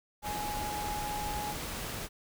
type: tone in noise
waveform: sine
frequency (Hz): 835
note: G#5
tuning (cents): +9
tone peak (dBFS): -35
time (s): 0.22-1.55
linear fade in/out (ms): 50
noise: pink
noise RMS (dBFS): -38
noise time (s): 0.22-2.09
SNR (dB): 0
effects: none